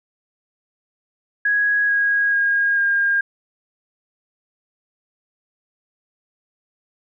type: tone with pitch steps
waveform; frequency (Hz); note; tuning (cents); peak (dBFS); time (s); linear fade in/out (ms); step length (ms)
sine; 1661.2 / 1645 / 1628.9 / 1613; G#6 / G#6 / G#6 / G6; 0 / -17 / -34 / +49; -15; 1.45-3.21; 5; 440
effects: none